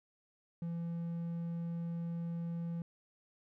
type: tone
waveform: triangle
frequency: 168.9 Hz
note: E3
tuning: 42 cents sharp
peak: -34 dBFS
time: 0.62-2.82 s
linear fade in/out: 2 ms
effects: none